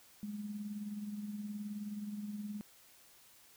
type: tone with tremolo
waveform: sine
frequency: 207.7 Hz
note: G#3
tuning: in tune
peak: -37 dBFS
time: 0.23-2.61 s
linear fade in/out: 0 ms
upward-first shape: sine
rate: 19 Hz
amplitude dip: 50%
effects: white hiss -62 dBFS RMS until 3.56 s